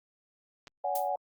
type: clicks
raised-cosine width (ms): 0.2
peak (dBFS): -29 / -34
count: 2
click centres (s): 0.672 / 0.679
type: chord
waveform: sine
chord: C# suspended fourth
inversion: none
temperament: equal with one note detuned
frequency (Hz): 568 / 740 / 830.6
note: C#5 / F#5 / G#5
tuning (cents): +42 / 0 / 0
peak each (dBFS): -34 / -31 / -34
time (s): 0.84-1.16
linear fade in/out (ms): 5
type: noise with exponential decay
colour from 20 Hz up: violet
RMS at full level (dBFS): -31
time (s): 0.95-1.1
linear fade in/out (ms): 5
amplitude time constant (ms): 31
effects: Opus 48 kbps